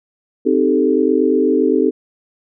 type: chord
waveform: sine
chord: A half-diminished seventh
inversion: first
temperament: equal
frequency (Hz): 261.6 / 311.1 / 392 / 440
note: C4 / Eb4 / G4 / A4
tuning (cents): 0 / 0 / 0 / 0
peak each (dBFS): -17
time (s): 0.45-1.91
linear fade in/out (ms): 20
effects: none